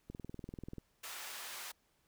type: click train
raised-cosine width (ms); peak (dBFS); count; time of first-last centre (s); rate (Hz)
3; -32; 15; 0.1-0.783; 20.5
type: high-pass noise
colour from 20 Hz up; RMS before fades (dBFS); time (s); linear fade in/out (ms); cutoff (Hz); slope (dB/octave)
pink; -46; 1.03-1.72; 10; 1000; 12
effects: pink hiss -75 dBFS RMS until 2.07 s